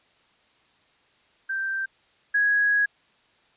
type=tone pair in turn; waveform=sine; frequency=1568 / 1661.2 Hz; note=G6 / G#6; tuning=0 / 0 cents; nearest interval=minor second; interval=100 cents; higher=second; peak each=-25 / -18 dBFS; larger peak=second; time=1.49-1.86 / 2.34-2.86 s; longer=second; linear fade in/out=10 ms; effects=white hiss -62 dBFS RMS until 3.56 s + resampled to 8000 Hz